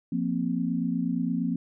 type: chord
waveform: sine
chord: F suspended fourth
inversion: none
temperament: equal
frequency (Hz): 174.61 / 233.1 / 261.6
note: F3 / Bb3 / C4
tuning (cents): 0 / 0 / 0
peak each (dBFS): -29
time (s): 0.12-1.56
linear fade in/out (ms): 5
effects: none